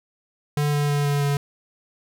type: tone with pitch steps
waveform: square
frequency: 146.83 / 145.73 / 144.64 / 143.56 / 142.49 Hz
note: D3 / D3 / D3 / D3 / C#3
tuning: 0 / -13 / -26 / -39 / +48 cents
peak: -20 dBFS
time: 0.57-1.37 s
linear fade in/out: 2 ms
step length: 160 ms
effects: none